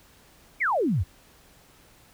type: exponential sweep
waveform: sine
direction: down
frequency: 2400 to 73.8 Hz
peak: -21 dBFS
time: 0.6-1.04 s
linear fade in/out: 20 ms
effects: pink hiss -56 dBFS RMS until 2.13 s